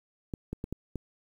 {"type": "clicks", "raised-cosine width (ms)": 3, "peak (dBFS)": -21, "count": 5, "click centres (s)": [0.338, 0.53, 0.641, 0.726, 0.957], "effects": ["9-bit"]}